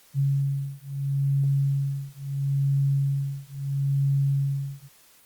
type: beating tone pair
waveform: sine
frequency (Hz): 138.3 / 139.05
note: C#3 / C#3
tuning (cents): -4 / +6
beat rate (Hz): 0.75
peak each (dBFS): -25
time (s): 0.14-4.89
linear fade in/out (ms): 50
effects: white hiss -56 dBFS RMS until 5.25 s + Opus 48 kbps